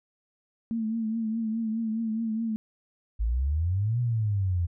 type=tone with vibrato; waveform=sine; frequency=223.4 Hz; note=A3; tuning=27 cents sharp; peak=-26 dBFS; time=0.71-2.56 s; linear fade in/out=0 ms; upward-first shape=triangle; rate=4.8 Hz; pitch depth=61 cents each way
type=exponential two-way sweep; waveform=sine; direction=up then down; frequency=51.91 to 123.47 to 84.1 Hz; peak=-23 dBFS; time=3.19-4.67 s; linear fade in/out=20 ms; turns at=4 s
effects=none